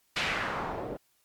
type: noise with low-pass filter sweep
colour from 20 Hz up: white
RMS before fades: -33 dBFS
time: 0.16-0.97 s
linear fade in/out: 5 ms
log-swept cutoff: 3200 to 450 Hz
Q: 1.6
effects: white hiss -70 dBFS RMS until 1.24 s + Opus 48 kbps